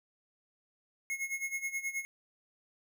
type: tone with tremolo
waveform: square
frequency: 2168 Hz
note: C#7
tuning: 39 cents flat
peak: -32 dBFS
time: 1.1-2.05 s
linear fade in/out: 0 ms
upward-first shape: sine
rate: 9.4 Hz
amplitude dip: 80%
effects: none